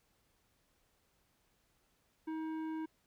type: tone with tanh clipping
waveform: sine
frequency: 317.3 Hz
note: D#4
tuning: 34 cents sharp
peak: -39 dBFS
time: 2.27-2.86 s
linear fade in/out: 10 ms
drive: 12 dB
effects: pink hiss -75 dBFS RMS until 3.06 s